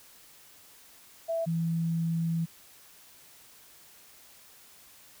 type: tone pair in turn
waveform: sine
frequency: 661 / 165.57 Hz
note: E5 / E3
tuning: +5 / +8 cents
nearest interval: 2 octaves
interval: 2397 cents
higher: first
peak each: -27 / -26 dBFS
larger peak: second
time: 1.28-1.46 / 1.46-2.46 s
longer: second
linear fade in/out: 20 ms
effects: white hiss -55 dBFS RMS until 5.2 s